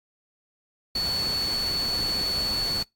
sine tone in noise, 4435 Hz, C#8, in tune, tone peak -24 dBFS, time 0.95-2.83 s, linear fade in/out 5 ms, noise pink, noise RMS -35 dBFS, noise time 0.95-2.83 s, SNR +8 dB, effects noise-tail reverb RT60 0.2 s tail -26 dB re dry + AAC 64 kbps

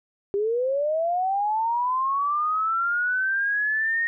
sine linear sweep, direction up, 392 to 1864.7 Hz, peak -21 dBFS, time 0.34-4.07 s, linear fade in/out 0 ms, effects none

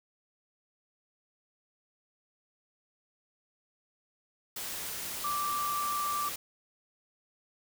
sine tone in noise, 1172 Hz, D6, 4 cents flat, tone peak -30 dBFS, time 5.24-6.29 s, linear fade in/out 5 ms, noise white, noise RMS -38 dBFS, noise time 4.56-6.36 s, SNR +5 dB, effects none

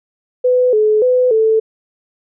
sine tone with pitch steps, 501 / 428.4 / 503 / 441.4 Hz, B4 / A4 / B4 / A4, +25 / -46 / +32 / +5 cents, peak -9 dBFS, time 0.44-1.6 s, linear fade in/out 10 ms, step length 290 ms, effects none

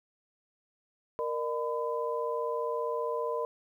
sine tone cluster, 467.9 / 603 / 1008 Hz, A#4 / D5 / B5, +6 / +46 / +35 cents, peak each -32 / -35 / -35 dBFS, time 1.19-3.45 s, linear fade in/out 0 ms, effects 11-bit

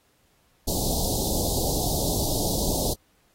pink band-stop noise, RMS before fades -26 dBFS, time 0.67-2.94 s, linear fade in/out 10 ms, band 830 to 3800 Hz, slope 48 dB/octave, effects pink hiss -65 dBFS RMS until 3.34 s + AAC 48 kbps

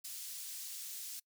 pink high-pass noise, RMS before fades -45 dBFS, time 0.04-1.2 s, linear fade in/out 10 ms, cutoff 5600 Hz, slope 12 dB/octave, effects noise-tail reverb RT60 0.1 s tail -24 dB re dry

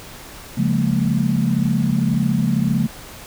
sine chord, Bb minor seventh, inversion first, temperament equal with one note detuned, 138.59 / 174.61 / 207.7 / 229.6 Hz, Db3 / F3 / Ab3 / Bb3, 0 / 0 / 0 / -26 cents, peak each -21 dBFS, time 0.57-2.87 s, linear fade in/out 10 ms, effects pink hiss -38 dBFS RMS until 3.26 s

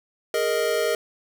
square chord, Ab suspended second, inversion none, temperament equal, 415.3 / 466.2 / 622.3 Hz, Ab4 / Bb4 / Eb5, 0 / 0 / 0 cents, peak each -28 / -25 / -26 dBFS, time 0.34-0.95 s, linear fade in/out 2 ms, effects none

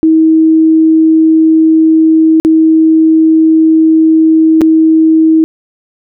sine tone with dropouts, 319.3 Hz, D#4, 45 cents sharp, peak -3 dBFS, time 0.03-5.44 s, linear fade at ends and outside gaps 0 ms, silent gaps 2.4-2.449 / 4.61-4.616 s, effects none

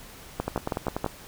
two click trains, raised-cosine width 1 ms, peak -13 / -12 dBFS, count 7 / 5, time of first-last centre 0.48-1.063 / 0.4-1.044 s, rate 10.3 / 6.21 Hz, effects pink hiss -46 dBFS RMS until 1.27 s

